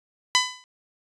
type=tone with exponential decay; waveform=10% pulse; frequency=1003 Hz; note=B5; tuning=26 cents sharp; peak=-5 dBFS; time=0.35-0.64 s; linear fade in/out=0 ms; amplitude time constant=63 ms; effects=resampled to 24000 Hz